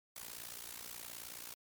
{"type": "noise with amplitude modulation", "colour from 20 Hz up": "white", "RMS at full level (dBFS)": -44, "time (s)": [0.16, 1.54], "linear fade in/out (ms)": 2, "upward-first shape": "sine", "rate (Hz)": 58.8, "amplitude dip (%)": 90, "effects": ["MP3 96 kbps"]}